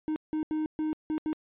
triangle tone bursts at uneven times, 310 Hz, D#4, 6 cents flat, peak -25 dBFS, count 6, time 0.08-0.16 / 0.33-0.43 / 0.51-0.66 / 0.79-0.93 / 1.1-1.18 / 1.26-1.33 s, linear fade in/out 0 ms, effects resampled to 8000 Hz

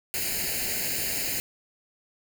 white noise with comb filter, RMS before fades -29 dBFS, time 0.14-1.4 s, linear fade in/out 0 ms, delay 0.43 ms, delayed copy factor +0.85, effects none

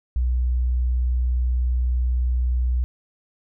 sine tone, 61.74 Hz, B1, in tune, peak -18 dBFS, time 0.16-2.84 s, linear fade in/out 0 ms, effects none

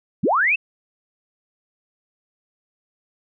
sine linear sweep, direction up, 116.54 to 2731 Hz, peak -15 dBFS, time 0.23-0.56 s, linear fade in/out 10 ms, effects none

